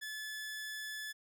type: tone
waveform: sawtooth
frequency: 1726 Hz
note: A6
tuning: 34 cents flat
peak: -37 dBFS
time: 0.01-1.13 s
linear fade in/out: 20 ms
effects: none